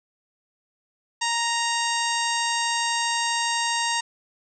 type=harmonic tone; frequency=932.3 Hz; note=A#5; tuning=in tune; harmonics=1 / 2 / 3 / 4 / 5 / 6 / 7 / 8 / 9; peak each=-26 / -29 / -31 / -32 / -33 / -34 / -34 / -35 / -36 dBFS; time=1.21-4.01 s; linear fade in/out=10 ms; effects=none